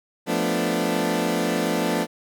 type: chord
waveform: 20% pulse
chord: B half-diminished seventh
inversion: second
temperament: equal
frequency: 174.61 / 220 / 246.9 / 293.7 Hz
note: F3 / A3 / B3 / D4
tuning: 0 / 0 / 0 / 0 cents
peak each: -22 dBFS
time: 0.26-2.07 s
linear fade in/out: 50 ms
effects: none